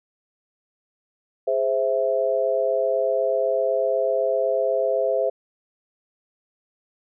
sine chord, Ab augmented, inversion none, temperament equal, 415.3 / 523.3 / 659.3 Hz, Ab4 / C5 / E5, 0 / 0 / 0 cents, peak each -26 / -22 / -23 dBFS, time 1.47-5.3 s, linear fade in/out 10 ms, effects none

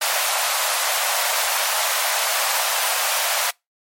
pink high-pass noise, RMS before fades -21 dBFS, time 0.01-3.51 s, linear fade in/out 10 ms, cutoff 590 Hz, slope 48 dB/octave, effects noise-tail reverb RT60 0.2 s tail -26 dB re dry + MP3 64 kbps

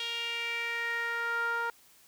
sawtooth tone with band-pass filter sweep, 467.2 Hz, A#4, 4 cents sharp, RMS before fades -33 dBFS, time 0-1.7 s, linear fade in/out 2 ms, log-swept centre 3200 to 1200 Hz, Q 4.4, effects white hiss -60 dBFS RMS until 2.07 s

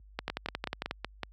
two click trains, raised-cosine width 0.3 ms, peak -16 / -17 dBFS, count 9 / 6, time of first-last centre 0.19-0.911 / 0.3-1.233 s, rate 11.1 / 5.36 Hz, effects added 50 Hz sine -43 dBFS peak until 1.32 s + high-pass 80 Hz 12 dB/octave

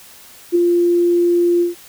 sine tone with ADSR envelope, 347.5 Hz, F4, 9 cents flat, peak -8 dBFS, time 0.52-1.75 s, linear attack 34 ms, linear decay 6 ms, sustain -3 dB, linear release 140 ms, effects white hiss -42 dBFS RMS until 1.88 s

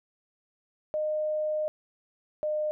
sine tone pair in turn, 613 / 608.4 Hz, D#5 / D#5, -26 / -39 cents, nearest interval unison, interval 13 cents, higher first, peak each -26 dBFS, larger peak neither, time 0.94-1.68 / 2.43-2.71 s, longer first, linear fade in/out 0 ms, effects none

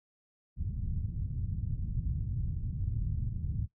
white low-pass noise, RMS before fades -34 dBFS, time 0.56-3.68 s, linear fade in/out 50 ms, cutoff 130 Hz, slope 24 dB/octave, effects noise-tail reverb RT60 0.1 s tail -17 dB re dry

